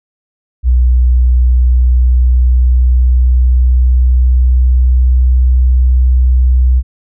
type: tone with pitch glide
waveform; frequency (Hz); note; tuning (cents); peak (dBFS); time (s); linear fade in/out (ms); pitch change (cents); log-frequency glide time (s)
sine; 61.74 to 62.96; B1 to B1; 0 to +34; -5; 0.63-6.83; 50; +34; 1.38-5.6
effects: none